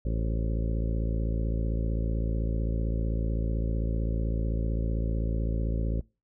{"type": "harmonic tone with a mistuned harmonic", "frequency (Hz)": 55.7, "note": "A1", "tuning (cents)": 22, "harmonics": [1, 2, 3, 4, 5, 6, 7, 8, 9, 10], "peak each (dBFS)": [-27, -33, -37, -39, -41, -43, -44, -45, -46, -47], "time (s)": [0.05, 6.01], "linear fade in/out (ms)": 5, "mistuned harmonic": 9, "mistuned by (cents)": 71, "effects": ["noise-tail reverb RT60 0.3 s tail -24 dB re dry"]}